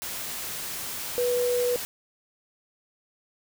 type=tone in noise; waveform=sine; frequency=489.7 Hz; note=B4; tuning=15 cents flat; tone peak=-22 dBFS; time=1.18-1.76 s; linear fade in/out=0 ms; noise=white; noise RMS=-34 dBFS; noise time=0.02-1.85 s; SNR=+9 dB; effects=none